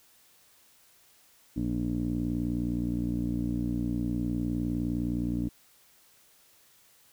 15% pulse tone with low-pass filter, 59.6 Hz, A#1, 39 cents sharp, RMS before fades -30 dBFS, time 1.56-5.49 s, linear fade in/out 10 ms, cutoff 290 Hz, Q 5.4, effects white hiss -61 dBFS RMS until 7.12 s

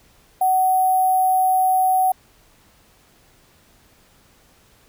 sine tone with sample-and-hold, 750 Hz, F#5, 23 cents sharp, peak -14 dBFS, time 0.41-2.12 s, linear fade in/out 5 ms, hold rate 11025 Hz, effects pink hiss -55 dBFS RMS until 4.88 s

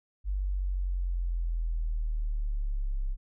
sine linear sweep, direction down, 49 to 32.7 Hz, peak -27 dBFS, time 0.24-3.17 s, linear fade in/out 50 ms, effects none

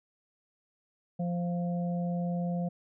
harmonic tone, 174.61 Hz, F3, in tune, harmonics 1 / 3 / 4, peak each -29 / -39 / -41 dBFS, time 1.19-2.69 s, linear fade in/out 10 ms, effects none

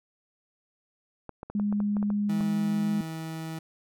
clicks, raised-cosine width 1 ms, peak -24 dBFS, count 10, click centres 1.293 / 1.431 / 1.5 / 1.598 / 1.726 / 1.803 / 1.968 / 2.028 / 2.103 / 2.408 s
sine tone with pitch glide, 205.9 to 208.2 Hz, G#3 to G#3, -15 to +5 cents, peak -24 dBFS, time 1.55-3.01 s, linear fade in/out 2 ms, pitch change +20 cents, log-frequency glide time 2.31-2.86 s
30% pulse tone, 161 Hz, E3, 41 cents flat, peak -31 dBFS, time 2.29-3.59 s, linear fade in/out 5 ms
effects none

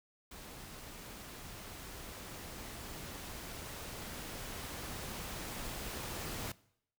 pink noise with level ramp, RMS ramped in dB -50 to -41 dBFS, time 0.31-6.52 s, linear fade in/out 5 ms, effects noise-tail reverb RT60 0.7 s tail -21 dB re dry

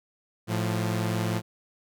sawtooth tone pair together, 110 / 174.78 Hz, A2 / F3, 0 / +2 cents, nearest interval minor sixth, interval 802 cents, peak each -23 / -26 dBFS, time 0.47-1.42 s, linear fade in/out 50 ms, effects none

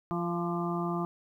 harmonic tone with a mistuned harmonic, 172.8 Hz, F3, 18 cents flat, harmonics 1 / 2 / 4 / 5 / 6 / 7, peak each -32 / -34 / -38 / -42 / -40 / -38 dBFS, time 0.11-1.05 s, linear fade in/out 0 ms, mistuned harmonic 7, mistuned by -24 cents, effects 11-bit

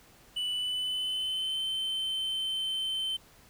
triangle tone with pitch glide, 2971 to 3086 Hz, F#7 to G7, +6 to -28 cents, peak -28 dBFS, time 0.36-3.17 s, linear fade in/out 10 ms, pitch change +66 cents, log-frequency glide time 0.51-1.63 s, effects pink hiss -58 dBFS RMS until 3.49 s

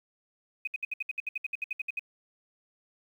sine tone bursts, 2511 Hz, D#7, 15 cents sharp, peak -29 dBFS, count 16, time 0.65-1.994 s, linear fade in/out 5 ms, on 24 ms, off 64 ms, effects 10-bit

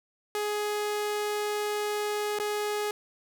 sawtooth tone with dropouts, 417.8 Hz, G#4, 10 cents sharp, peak -24 dBFS, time 0.35-2.91 s, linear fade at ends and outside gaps 1 ms, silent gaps 2.388-2.398 s, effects none

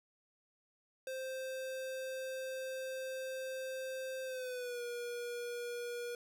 square tone with pitch glide, 523.3 to 479.9 Hz, C5 to B4, 0 to -50 cents, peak -40 dBFS, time 1.07-6.15 s, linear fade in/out 2 ms, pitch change -150 cents, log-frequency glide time 4.24-4.82 s, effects none

